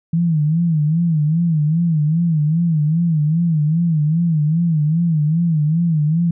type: tone with vibrato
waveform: sine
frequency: 160 Hz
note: D#3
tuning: 49 cents sharp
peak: -13 dBFS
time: 0.13-6.31 s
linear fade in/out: 5 ms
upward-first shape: sine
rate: 2.5 Hz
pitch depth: 130 cents each way
effects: none